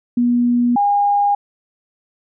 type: tone pair in turn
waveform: sine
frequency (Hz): 241.7 / 813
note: B3 / G#5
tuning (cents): -37 / -37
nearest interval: octave + major sixth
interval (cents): 2100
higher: second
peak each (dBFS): -12 / -12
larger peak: neither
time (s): 0.17-0.76 / 0.76-1.35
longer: neither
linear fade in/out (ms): 5
effects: none